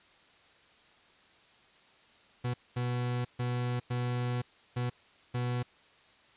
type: tone bursts at uneven times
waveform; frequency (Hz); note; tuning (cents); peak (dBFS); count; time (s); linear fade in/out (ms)
40% pulse; 122.9; B2; -8; -29; 6; 2.44-2.54 / 2.76-3.25 / 3.39-3.8 / 3.9-4.42 / 4.76-4.9 / 5.34-5.63; 10
effects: white hiss -61 dBFS RMS until 6.36 s + resampled to 8000 Hz